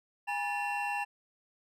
triangle tone cluster, 817 / 965 / 1750 / 2725 Hz, G#5 / B5 / A6 / F7, -29 / -40 / -10 / -43 cents, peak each -32 / -38 / -38 / -35 dBFS, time 0.27-1.05 s, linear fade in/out 20 ms, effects none

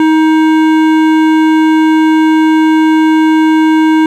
triangle tone with hard clipping, 315.3 Hz, D#4, 23 cents sharp, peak -7 dBFS, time 0-4.06 s, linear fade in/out 2 ms, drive 18 dB, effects none

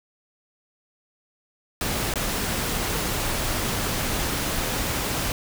pink noise with dropouts, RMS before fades -26 dBFS, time 1.81-5.32 s, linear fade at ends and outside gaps 1 ms, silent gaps 2.139-2.157 s, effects none

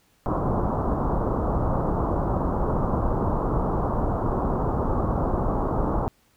pink low-pass noise, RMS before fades -24 dBFS, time 0.26-6.08 s, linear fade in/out 0 ms, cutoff 1200 Hz, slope 48 dB/octave, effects pink hiss -63 dBFS RMS until 6.36 s

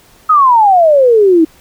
sine exponential sweep, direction down, 1294 to 311.1 Hz, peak -4 dBFS, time 0.29-1.45 s, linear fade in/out 10 ms, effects pink hiss -45 dBFS RMS until 1.6 s

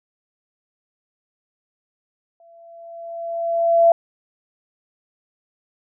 sine tone with exponential growth, 674 Hz, E5, 38 cents sharp, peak -8 dBFS, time 2.4-3.92 s, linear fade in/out 2 ms, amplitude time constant 330 ms, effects none

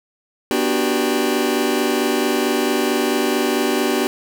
sawtooth chord, G major seventh, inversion first, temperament just, 245 / 294 / 367.5 / 392 Hz, B3 / D4 / F#4 / G4, -14 / +2 / -12 / 0 cents, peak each -18 dBFS, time 0.51-4.07 s, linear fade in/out 0 ms, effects none

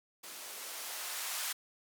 violet noise with band-pass filter sweep, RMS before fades -41 dBFS, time 0.23-1.53 s, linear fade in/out 10 ms, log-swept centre 280 to 1100 Hz, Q 0.93, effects none

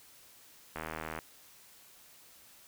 click train, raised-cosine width 0.5 ms, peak -23 dBFS, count 35, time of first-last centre 0.76-1.189 s, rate 79.3 Hz, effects white hiss -58 dBFS RMS until 2.67 s

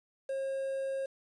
triangle tone with quantisation, 539 Hz, C#5, 49 cents flat, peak -30 dBFS, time 0.29-1.06 s, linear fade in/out 5 ms, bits 9, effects resampled to 22050 Hz

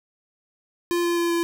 square tone with pitch steps, 346.8 / 344.4 / 342 / 339.7 Hz, F4 / F4 / F4 / F4, -12 / -24 / -36 / -48 cents, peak -21 dBFS, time 0.91-1.43 s, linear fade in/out 0 ms, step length 130 ms, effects none

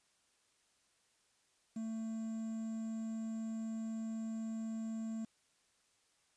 triangle tone with quantisation, 223 Hz, A3, 23 cents sharp, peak -36 dBFS, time 1.76-5.25 s, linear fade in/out 5 ms, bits 10, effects white hiss -74 dBFS RMS until 6.36 s + resampled to 22050 Hz

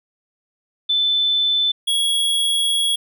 sine / square tone pair in turn, 3520 / 3328 Hz, A7 / G#7, 0 / +3 cents, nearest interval minor second, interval 97 cents, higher first, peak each -15 / -17 dBFS, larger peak first, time 0.89-1.72 / 1.87-2.96 s, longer second, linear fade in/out 10 ms, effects none

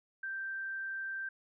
sine tone, 1568 Hz, G6, in tune, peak -36 dBFS, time 0.23-1.29 s, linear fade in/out 5 ms, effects none

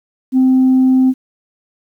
sine tone, 259.5 Hz, C4, 14 cents flat, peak -6 dBFS, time 0.32-1.14 s, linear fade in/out 50 ms, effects tanh soft clip ceiling -5 dBFS + 8-bit

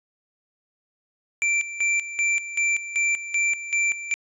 square tone with tremolo, 2349 Hz, D7, in tune, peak -20 dBFS, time 1.42-4.14 s, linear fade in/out 0 ms, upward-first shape square, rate 2.6 Hz, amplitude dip 75%, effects resampled to 22050 Hz

